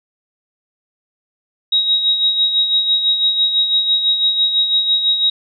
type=tone with tremolo; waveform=sine; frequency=3802 Hz; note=A#7; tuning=33 cents sharp; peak=-10 dBFS; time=1.72-5.3 s; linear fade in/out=5 ms; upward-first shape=sine; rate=6 Hz; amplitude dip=55%; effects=none